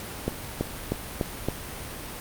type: accelerating click train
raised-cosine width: 2 ms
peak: -11 dBFS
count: 5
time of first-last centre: 0.28-1.486 s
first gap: 330 ms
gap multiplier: 0.94
effects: pink hiss -37 dBFS RMS until 2.2 s + Opus 48 kbps